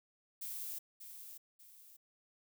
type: noise with echo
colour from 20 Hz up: violet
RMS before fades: -43 dBFS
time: 0.41-0.79 s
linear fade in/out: 10 ms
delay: 590 ms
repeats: 2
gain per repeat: -8 dB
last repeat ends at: 1.97 s
effects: none